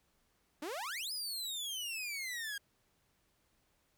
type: exponential two-way sweep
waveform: sawtooth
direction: up then down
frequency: 277.2 to 5120 to 1605 Hz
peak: -35 dBFS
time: 0.62-2.58 s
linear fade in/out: 5 ms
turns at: 1.12 s
effects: pink hiss -75 dBFS RMS until 3.97 s